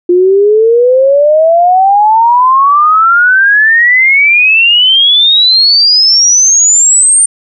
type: exponential sweep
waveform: sine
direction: up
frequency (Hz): 349.2 to 8990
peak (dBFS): -3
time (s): 0.09-7.26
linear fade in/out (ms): 5
effects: none